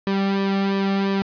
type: tone with flanger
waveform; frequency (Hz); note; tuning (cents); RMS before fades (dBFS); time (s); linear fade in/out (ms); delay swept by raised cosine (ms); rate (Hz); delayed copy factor
sawtooth; 196; G3; 0; -21; 0.07-1.22; 0; 1.4 to 2.02; 2.9; -0.7
effects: resampled to 11025 Hz + 8-bit